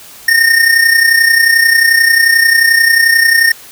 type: tone with amplitude modulation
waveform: square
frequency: 1832 Hz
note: A#6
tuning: 31 cents flat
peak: -4 dBFS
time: 0.28-3.52 s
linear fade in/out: 5 ms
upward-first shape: sine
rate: 31.3 Hz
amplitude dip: 60%
effects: white hiss -35 dBFS RMS until 3.71 s

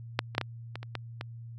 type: clicks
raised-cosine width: 0.3 ms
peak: -8 / -22 / -8 / -15 / -21 / -26 / -17 / -19 dBFS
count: 8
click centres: 0.191 / 0.35 / 0.381 / 0.413 / 0.756 / 0.83 / 0.953 / 1.211 s
effects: added 116 Hz sine -41 dBFS peak until 1.58 s

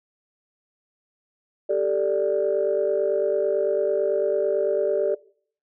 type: chord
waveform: sine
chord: G suspended second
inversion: none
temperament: just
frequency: 392 / 441 / 588 Hz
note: G4 / A4 / D5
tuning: 0 / +4 / +2 cents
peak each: -24 / -24 / -22 dBFS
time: 1.69-5.15 s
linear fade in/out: 10 ms
effects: noise-tail reverb RT60 0.5 s tail -20 dB re dry + tanh soft clip ceiling -12 dBFS

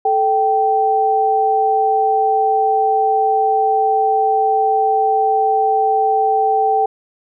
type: tone pair together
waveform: sine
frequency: 436.6 / 778 Hz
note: A4 / G5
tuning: -13 / -13 cents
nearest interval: minor seventh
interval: 1000 cents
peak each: -18 / -13 dBFS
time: 0.05-6.86 s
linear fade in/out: 5 ms
effects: none

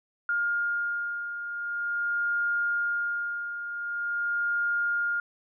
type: beating tone pair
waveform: sine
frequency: 1413 / 1413.45 Hz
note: F6 / F6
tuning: +20 / +20 cents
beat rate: 0.45 Hz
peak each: -34 / -27 dBFS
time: 0.29-5.2 s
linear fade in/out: 2 ms
effects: none

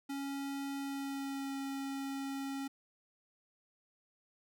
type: tone with pitch glide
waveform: square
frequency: 277.2 to 273.5 Hz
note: C#4 to C#4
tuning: 0 to -23 cents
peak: -38 dBFS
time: 0.09-2.68 s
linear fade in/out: 10 ms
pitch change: -23 cents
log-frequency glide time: 0.77-1.55 s
effects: none

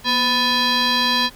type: tone with frequency modulation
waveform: sine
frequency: 2503 Hz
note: D#7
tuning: 10 cents sharp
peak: -13 dBFS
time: 0.04-1.3 s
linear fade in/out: 50 ms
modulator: 754 Hz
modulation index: 2.9
effects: tanh soft clip ceiling -14 dBFS + pink hiss -45 dBFS RMS until 1.35 s

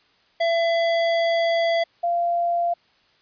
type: tone pair in turn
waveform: square / sine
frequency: 671 / 690.3 Hz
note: E5 / F5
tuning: +31 / -20 cents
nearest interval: unison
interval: 49 cents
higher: second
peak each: -19 dBFS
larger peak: neither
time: 0.4-1.84 / 2.03-2.74 s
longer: first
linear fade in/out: 10 ms
effects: white hiss -60 dBFS RMS until 3.21 s + resampled to 11025 Hz

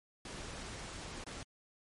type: noise with dropouts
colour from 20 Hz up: pink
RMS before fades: -45 dBFS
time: 0.25-1.43 s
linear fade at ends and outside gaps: 2 ms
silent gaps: 1.24-1.265 s
effects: low-pass 9000 Hz 12 dB/octave + MP3 48 kbps

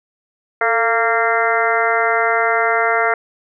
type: harmonic tone with a mistuned harmonic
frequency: 230 Hz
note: A#3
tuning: 23 cents flat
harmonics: 2 / 3 / 4 / 5 / 6 / 7 / 8 / 9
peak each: -21 / -19 / -25 / -25 / -19 / -25 / -23 / -23 dBFS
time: 0.61-3.14 s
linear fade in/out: 2 ms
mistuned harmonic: 2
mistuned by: -40 cents
effects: none

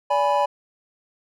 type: chord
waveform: triangle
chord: G# diminished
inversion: second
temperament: equal with one note detuned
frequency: 577.6 / 830.6 / 987.8 Hz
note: D5 / G#5 / B5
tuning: -29 / 0 / 0 cents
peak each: -20 dBFS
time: 0.1-0.46 s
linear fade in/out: 10 ms
effects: none

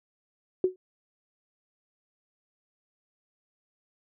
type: tone with exponential decay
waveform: sine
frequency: 370 Hz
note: F#4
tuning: in tune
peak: -16 dBFS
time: 0.64-0.76 s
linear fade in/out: 2 ms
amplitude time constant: 25 ms
effects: none

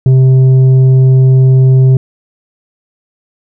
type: tone with tanh clipping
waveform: triangle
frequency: 130.81 Hz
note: C3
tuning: in tune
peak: -4 dBFS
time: 0.06-1.97 s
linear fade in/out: 2 ms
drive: 10 dB
effects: none

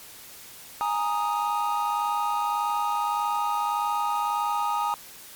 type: chord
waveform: triangle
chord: Ab suspended second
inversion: none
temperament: equal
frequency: 830.6 / 932.3 / 1244.5 Hz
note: Ab5 / Bb5 / Eb6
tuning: 0 / 0 / 0 cents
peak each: -26 dBFS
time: 0.81-4.94 s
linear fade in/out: 0 ms
effects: white hiss -45 dBFS RMS until 5.35 s + MP3 96 kbps

